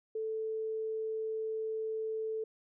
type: tone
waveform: sine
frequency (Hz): 440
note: A4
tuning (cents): 0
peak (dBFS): -33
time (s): 0.15-2.44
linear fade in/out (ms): 5
effects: none